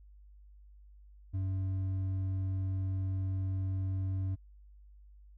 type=tone with hard clipping; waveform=sine; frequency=95 Hz; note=F#2; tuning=46 cents sharp; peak=-32 dBFS; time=1.33-4.36 s; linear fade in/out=20 ms; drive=4 dB; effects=added 50 Hz sine -53 dBFS peak until 5.37 s